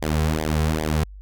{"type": "tone with flanger", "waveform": "sawtooth", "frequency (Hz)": 77.78, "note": "D#2", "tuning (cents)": 0, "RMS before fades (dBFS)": -22, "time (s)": [0.02, 1.04], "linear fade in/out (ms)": 5, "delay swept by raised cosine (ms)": [0.72, 3.42], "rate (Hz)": 2.5, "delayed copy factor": -0.9, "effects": ["added 49 Hz sine -37 dBFS peak until 1.21 s"]}